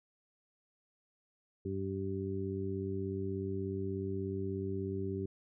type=harmonic tone; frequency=96.6 Hz; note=G2; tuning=25 cents flat; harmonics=1 / 2 / 3 / 4; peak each=-39 / -41 / -42 / -38 dBFS; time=1.65-5.26 s; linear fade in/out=5 ms; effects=none